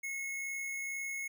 square tone with amplitude modulation, 2179 Hz, C#7, 30 cents flat, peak -36 dBFS, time 0.03-1.28 s, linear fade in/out 10 ms, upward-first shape sine, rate 62.1 Hz, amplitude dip 25%, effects none

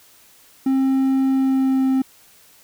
triangle tone with pitch glide, 266.5 to 263.9 Hz, C4 to C4, +32 to +15 cents, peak -13 dBFS, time 0.66-2.02 s, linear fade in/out 5 ms, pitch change -17 cents, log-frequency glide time 1.32-1.89 s, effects white hiss -51 dBFS RMS until 2.63 s

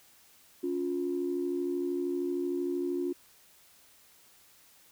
sine tone pair together, 280.9 / 353.9 Hz, C#4 / F4, +23 / +23 cents, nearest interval major third, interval 400 cents, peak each -33 / -30 dBFS, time 0.63-3.13 s, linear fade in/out 10 ms, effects tanh soft clip ceiling -21 dBFS + white hiss -60 dBFS RMS until 4.91 s

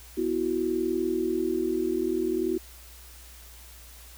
sine chord, B suspended fourth, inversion none, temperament equal, 246.9 / 329.6 / 370 Hz, B3 / E4 / F#4, 0 / 0 / 0 cents, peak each -33 / -28 / -27 dBFS, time 0.17-2.58 s, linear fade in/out 10 ms, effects added 60 Hz sine -48 dBFS peak until 4.17 s + white hiss -50 dBFS RMS until 4.17 s

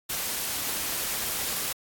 white noise, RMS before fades -30 dBFS, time 0.09-1.73 s, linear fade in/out 10 ms, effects AAC 64 kbps

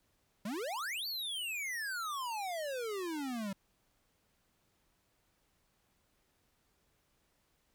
square exponential two-way sweep, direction up then down, 189.6 to 4605 to 189.6 Hz, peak -37 dBFS, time 0.45-3.53 s, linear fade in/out 5 ms, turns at 1.07 s, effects pink hiss -75 dBFS RMS until 7.74 s

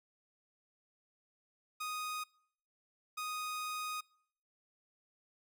sawtooth tone bursts at uneven times, 1244.5 Hz, D#6, in tune, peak -34 dBFS, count 2, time 1.8-2.24 / 3.17-4.01 s, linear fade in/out 10 ms, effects noise-tail reverb RT60 0.7 s tail -26 dB re dry

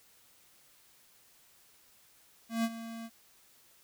square tone with ADSR envelope, 228.1 Hz, A#3, 37 cents flat, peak -27 dBFS, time 2.49-3.1 s, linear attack 150 ms, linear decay 47 ms, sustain -14 dB, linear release 48 ms, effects white hiss -63 dBFS RMS until 3.83 s

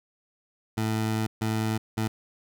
20% pulse tone bursts at uneven times, 110 Hz, A2, in tune, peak -20 dBFS, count 3, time 0.77-1.27 / 1.41-1.78 / 1.97-2.08 s, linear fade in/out 10 ms, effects none

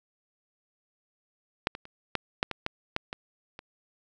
clicks, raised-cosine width 0.3 ms, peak -8 / -22 / -30 / -10 / -8 / -16 / -13 / -11 / -18 / -25 dBFS, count 10, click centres 1.671 / 1.751 / 1.854 / 2.153 / 2.429 / 2.513 / 2.664 / 2.964 / 3.129 / 3.591 s, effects none

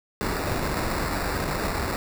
pink noise with sample-and-hold, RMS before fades -27 dBFS, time 0.21-1.96 s, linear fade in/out 0 ms, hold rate 3150 Hz, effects none

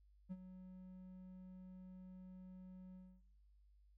triangle tone with ADSR envelope, 185 Hz, F#3, in tune, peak -40 dBFS, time 0.29-3.22 s, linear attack 27 ms, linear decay 43 ms, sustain -11 dB, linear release 270 ms, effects noise-tail reverb RT60 1.0 s tail -25 dB re dry + added 50 Hz sine -66 dBFS peak until 3.97 s

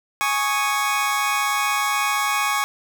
25% pulse chord, Ab suspended fourth, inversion none, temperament equal, 830.6 / 1108.7 / 1244.5 Hz, Ab5 / Db6 / Eb6, 0 / 0 / 0 cents, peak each -21 / -18 / -24 dBFS, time 0.21-2.64 s, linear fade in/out 0 ms, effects none

